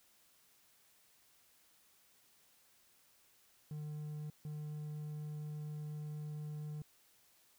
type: tone bursts at uneven times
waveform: triangle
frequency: 150.7 Hz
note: D3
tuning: 45 cents sharp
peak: -39 dBFS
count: 2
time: 3.71-4.3 / 4.45-6.82 s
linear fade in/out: 2 ms
effects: white hiss -69 dBFS RMS until 7.58 s